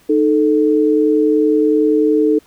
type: tone pair together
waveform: sine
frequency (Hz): 308 / 438.6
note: D#4 / A4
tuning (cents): -17 / -6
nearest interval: tritone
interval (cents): 611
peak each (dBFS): -13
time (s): 0.09-2.39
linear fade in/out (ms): 10
effects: pink hiss -51 dBFS RMS until 2.46 s